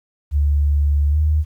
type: tone with pitch glide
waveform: sine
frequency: 72.5 to 76.46 Hz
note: D2 to D#2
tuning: -22 to -30 cents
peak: -13 dBFS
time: 0.31-1.45 s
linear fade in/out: 50 ms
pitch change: +92 cents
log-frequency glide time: 1.1-1.18 s
effects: 9-bit